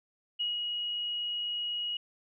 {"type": "tone with ADSR envelope", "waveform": "sine", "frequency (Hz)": 2898, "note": "F#7", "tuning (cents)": -37, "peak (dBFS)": -28, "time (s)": [0.39, 1.97], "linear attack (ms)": 17, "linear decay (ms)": 160, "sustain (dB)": -3, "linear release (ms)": 3, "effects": []}